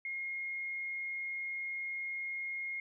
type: tone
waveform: sine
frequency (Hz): 2145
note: C7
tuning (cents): +42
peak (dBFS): -36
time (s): 0.05-2.8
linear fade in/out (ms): 2
effects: none